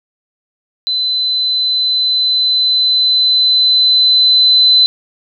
sine tone with level ramp, 4030 Hz, B7, 34 cents sharp, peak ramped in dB -13 to -5 dBFS, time 0.87-4.86 s, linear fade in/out 0 ms, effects none

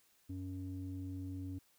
square tone with low-pass filter, 93 Hz, F#2, 9 cents sharp, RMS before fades -43 dBFS, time 0.29-1.59 s, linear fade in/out 10 ms, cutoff 250 Hz, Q 4.6, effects white hiss -71 dBFS RMS until 1.78 s

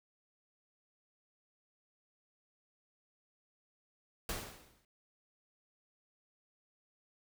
pink noise with exponential decay, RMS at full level -36 dBFS, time 4.29-4.85 s, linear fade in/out 2 ms, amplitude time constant 120 ms, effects none

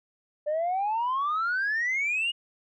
sine exponential sweep, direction up, 586 to 2900 Hz, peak -23 dBFS, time 0.46-2.32 s, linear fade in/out 20 ms, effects tanh soft clip ceiling -22 dBFS

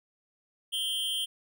square tone with amplitude modulation, 3136 Hz, G7, in tune, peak -26 dBFS, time 0.72-1.26 s, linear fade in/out 20 ms, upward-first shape sine, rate 267 Hz, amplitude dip 75%, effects none

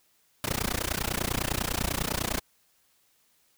pink noise with amplitude modulation, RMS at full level -26 dBFS, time 0.44-2.4 s, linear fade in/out 0 ms, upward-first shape sine, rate 30 Hz, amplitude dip 100%, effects white hiss -67 dBFS RMS until 3.57 s

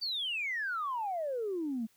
sine exponential sweep, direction down, 4699 to 213.6 Hz, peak -31 dBFS, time 0.01-1.87 s, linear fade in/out 20 ms, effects tanh soft clip ceiling -27 dBFS + white hiss -68 dBFS RMS until 1.96 s

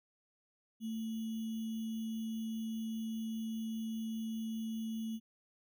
sine tone with sample-and-hold, 222.5 Hz, A3, 20 cents sharp, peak -36 dBFS, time 0.8-5.2 s, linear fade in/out 50 ms, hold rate 3150 Hz, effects none

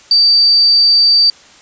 sine tone, 4637 Hz, D8, 23 cents flat, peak -6 dBFS, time 0.11-1.3 s, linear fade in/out 2 ms, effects white hiss -42 dBFS RMS until 1.61 s + resampled to 16000 Hz

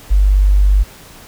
sine tone, 49 Hz, G1, in tune, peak -7 dBFS, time 0.1-0.84 s, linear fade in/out 20 ms, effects pink hiss -39 dBFS RMS until 1.27 s

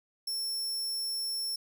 sawtooth tone, 5400 Hz, E8, 41 cents sharp, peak -29 dBFS, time 0.27-1.56 s, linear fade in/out 5 ms, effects none

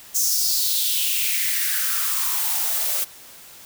blue noise with high-pass filter sweep, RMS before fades -22 dBFS, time 0.14-3.05 s, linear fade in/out 20 ms, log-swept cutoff 6500 to 520 Hz, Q 3.7, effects white hiss -44 dBFS RMS until 3.65 s

